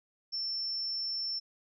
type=tone; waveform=sine; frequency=5380 Hz; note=E8; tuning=34 cents sharp; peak=-32 dBFS; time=0.32-1.4 s; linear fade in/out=20 ms; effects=none

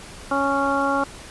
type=harmonic tone; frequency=277.2 Hz; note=C#4; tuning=in tune; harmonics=1 / 2 / 3 / 4 / 5; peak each=-25 / -25 / -25 / -25 / -25 dBFS; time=0.31-1.04 s; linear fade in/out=5 ms; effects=pink hiss -40 dBFS RMS until 1.3 s + resampled to 24000 Hz

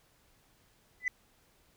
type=tone with exponential growth; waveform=sine; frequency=2001 Hz; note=B6; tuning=22 cents sharp; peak=-22 dBFS; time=1-1.08 s; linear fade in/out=2 ms; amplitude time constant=16 ms; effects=tanh soft clip ceiling -24 dBFS + pink hiss -67 dBFS RMS until 1.76 s

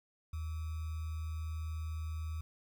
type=tone with sample-and-hold; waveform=sine; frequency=79.4 Hz; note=D#2; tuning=36 cents sharp; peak=-36 dBFS; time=0.33-2.41 s; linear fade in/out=5 ms; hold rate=1225 Hz; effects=none

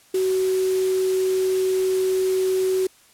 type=tone in noise; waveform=sine; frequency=375.7 Hz; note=F#4; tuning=26 cents sharp; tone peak=-18 dBFS; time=0.14-2.87 s; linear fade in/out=5 ms; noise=white; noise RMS=-35 dBFS; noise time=0.14-2.87 s; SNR=+14 dB; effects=white hiss -54 dBFS RMS until 3.13 s + low-pass 12000 Hz 12 dB/octave

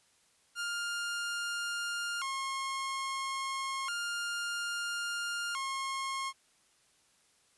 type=tone with vibrato; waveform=sawtooth; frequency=1231 Hz; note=D#6; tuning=19 cents flat; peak=-30 dBFS; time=0.55-6.33 s; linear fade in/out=50 ms; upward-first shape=square; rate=0.3 Hz; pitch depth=230 cents each way; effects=white hiss -68 dBFS RMS until 7.57 s + resampled to 24000 Hz

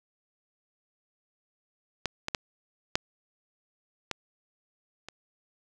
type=clicks; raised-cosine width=0.2 ms; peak=-11 / -13 / -10 / -6 / -13 / -23 dBFS; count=6; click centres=2.057 / 2.284 / 2.348 / 2.955 / 4.113 / 5.086 s; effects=none

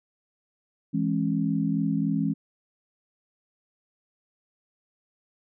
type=chord; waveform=sine; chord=C# minor; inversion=first; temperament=equal with one note detuned; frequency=164.81 / 207.7 / 271.9 Hz; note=E3 / G#3 / C#4; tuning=0 / 0 / -33 cents; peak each=-27 dBFS; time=0.93-2.34 s; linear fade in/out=20 ms; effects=none

